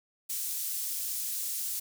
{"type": "high-pass noise", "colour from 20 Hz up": "pink", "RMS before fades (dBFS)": -34, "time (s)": [0.29, 1.8], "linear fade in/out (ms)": 10, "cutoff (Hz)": 8400, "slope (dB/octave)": 12, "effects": []}